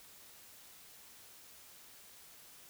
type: silence
effects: white hiss -57 dBFS RMS until 2.69 s